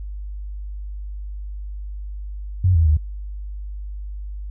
sine tone with pitch steps, 91.8 / 81.4 / 75.8 Hz, F#2 / E2 / D#2, -13 / -21 / -45 cents, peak -12 dBFS, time 2.64-2.97 s, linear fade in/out 5 ms, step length 110 ms, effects added 50 Hz sine -28 dBFS peak until 4.5 s

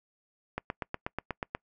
click train, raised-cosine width 0.5 ms, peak -17 dBFS, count 9, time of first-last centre 0.58-1.55 s, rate 8.25 Hz, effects noise-tail reverb RT60 0.1 s tail -26 dB re dry

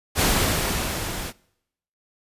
pink noise with level ramp, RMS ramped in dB -18 to -32 dBFS, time 0.15-1.33 s, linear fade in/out 50 ms, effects noise-tail reverb RT60 0.8 s tail -24 dB re dry + resampled to 32000 Hz

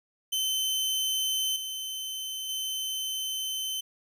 sawtooth tone with level steps, 3068 Hz, G7, 38 cents flat, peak -23 / -30 / -27 dBFS, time 0.32-3.81 s, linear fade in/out 10 ms, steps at 1.56 / 2.49 s, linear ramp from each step 2 ms, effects none

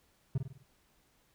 triangle tone with echo, 132.8 Hz, C3, 26 cents sharp, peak -25 dBFS, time 0.35-0.38 s, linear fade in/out 5 ms, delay 50 ms, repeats 5, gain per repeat -6 dB, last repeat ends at 0.63 s, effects pink hiss -70 dBFS RMS until 1.34 s

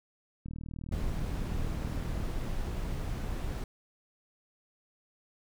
click train, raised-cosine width 5 ms, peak -28 dBFS, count 71, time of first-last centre 0.46-2.228 s, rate 39.6 Hz
brown noise, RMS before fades -34 dBFS, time 0.92-3.64 s, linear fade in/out 2 ms
effects none

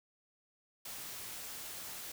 white noise, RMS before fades -45 dBFS, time 0.85-2.12 s, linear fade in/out 5 ms, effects none

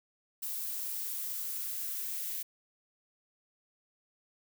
violet noise with high-pass filter sweep, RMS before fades -37 dBFS, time 0.42-2.43 s, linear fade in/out 10 ms, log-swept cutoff 690 to 1900 Hz, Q 1.9, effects none

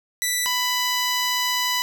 10% pulse tone pair in turn, 1975.5 / 993.5 Hz, B6 / B5, 0 / +10 cents, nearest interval octave, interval 1190 cents, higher first, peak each -12 dBFS, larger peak neither, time 0.22-0.46 / 0.46-1.82 s, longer second, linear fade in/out 0 ms, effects none

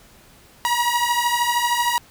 sawtooth beating tone pair, 953 / 966 Hz, A#5 / B5, +38 / -39 cents, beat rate 13 Hz, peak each -17 / -18 dBFS, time 0.65-1.98 s, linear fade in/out 0 ms, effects pink hiss -50 dBFS RMS until 2.1 s

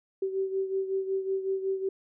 sine beating tone pair, 383.7 / 389.1 Hz, G4 / G4, -37 / -13 cents, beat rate 5.4 Hz, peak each -28 / -34 dBFS, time 0.22-1.89 s, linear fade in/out 5 ms, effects none

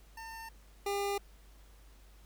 25% pulse tone pair in turn, 902 / 401.8 Hz, A5 / G4, +43 / +43 cents, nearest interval octave + major second, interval 1400 cents, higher first, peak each -40 / -28 dBFS, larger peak second, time 0.17-0.49 / 0.86-1.18 s, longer neither, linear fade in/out 5 ms, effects added 50 Hz sine -55 dBFS peak until 2.25 s + pink hiss -64 dBFS RMS until 2.25 s

